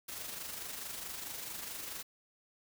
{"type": "noise with amplitude modulation", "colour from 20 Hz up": "white", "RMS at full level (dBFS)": -41, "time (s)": [0.08, 2.03], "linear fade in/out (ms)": 10, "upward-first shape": "sine", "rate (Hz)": 24.6, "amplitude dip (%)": 45, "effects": []}